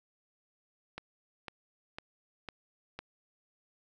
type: click train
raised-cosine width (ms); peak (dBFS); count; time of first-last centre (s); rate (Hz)
0.3; -24; 5; 0.98-2.99; 1.99
effects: none